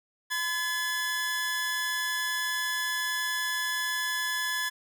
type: tone pair together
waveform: sawtooth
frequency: 1017.1 / 1709 Hz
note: C6 / G#6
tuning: -49 / +49 cents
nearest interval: major sixth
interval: 898 cents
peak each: -32 / -25 dBFS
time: 0.3-4.7 s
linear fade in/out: 20 ms
effects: none